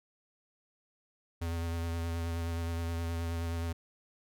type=tone with vibrato; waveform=square; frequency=83.8 Hz; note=E2; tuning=29 cents sharp; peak=-33 dBFS; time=1.41-3.73 s; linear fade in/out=10 ms; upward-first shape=sine; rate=9.5 Hz; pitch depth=20 cents each way; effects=none